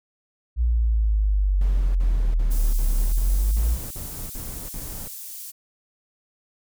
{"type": "exponential two-way sweep", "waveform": "sine", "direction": "down then up", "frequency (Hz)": [60.1, 34.81, 60.1], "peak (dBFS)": -17, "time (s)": [0.56, 3.78], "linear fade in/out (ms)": 50, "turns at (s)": 2.92}
{"type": "noise bursts", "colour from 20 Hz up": "brown", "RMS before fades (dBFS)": -35, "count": 9, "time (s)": [1.61, 5.078], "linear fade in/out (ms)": 2, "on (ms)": 340, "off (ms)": 51}
{"type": "high-pass noise", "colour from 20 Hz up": "pink", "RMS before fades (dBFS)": -37, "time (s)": [2.5, 5.52], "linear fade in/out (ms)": 20, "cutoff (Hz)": 9300, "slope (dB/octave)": 12}
{"effects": []}